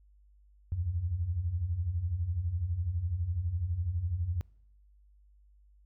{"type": "beating tone pair", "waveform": "sine", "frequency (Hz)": [77.78, 89.78], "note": ["D#2", "F2"], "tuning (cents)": [0, 48], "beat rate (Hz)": 12, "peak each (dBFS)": [-36, -30], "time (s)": [0.72, 4.41], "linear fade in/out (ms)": 0, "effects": ["noise-tail reverb RT60 0.8 s tail -25 dB re dry", "added 50 Hz sine -58 dBFS peak until 5.85 s"]}